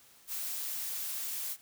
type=noise; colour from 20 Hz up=blue; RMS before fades=-37 dBFS; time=0.27-1.57 s; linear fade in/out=50 ms; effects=white hiss -60 dBFS RMS until 1.61 s